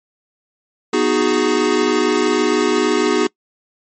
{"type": "chord", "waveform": "square", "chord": "G# minor seventh", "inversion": "first", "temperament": "equal with one note detuned", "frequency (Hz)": [246.9, 311.1, 368.9, 415.3], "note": ["B3", "D#4", "F#4", "G#4"], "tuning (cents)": [0, 0, -5, 0], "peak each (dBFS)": [-22, -20, -19, -19], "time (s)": [0.93, 3.27], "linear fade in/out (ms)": 5, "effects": ["noise-tail reverb RT60 0.1 s tail -24 dB re dry", "MP3 32 kbps"]}